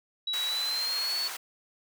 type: tone with pitch glide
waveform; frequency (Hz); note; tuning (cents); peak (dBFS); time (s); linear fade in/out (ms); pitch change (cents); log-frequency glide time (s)
sine; 3900 to 4428; B7 to C#8; -23 to -3; -28; 0.27-1.28; 5; +220; 0.46-1.16
type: high-pass noise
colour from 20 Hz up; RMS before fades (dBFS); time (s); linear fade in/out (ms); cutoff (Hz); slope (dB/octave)
pink; -38; 0.33-1.37; 5; 960; 12
effects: none